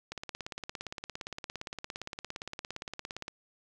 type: click train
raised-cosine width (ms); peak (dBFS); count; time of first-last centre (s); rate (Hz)
0.2; -21; 56; 0.12-3.281; 17.4
effects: none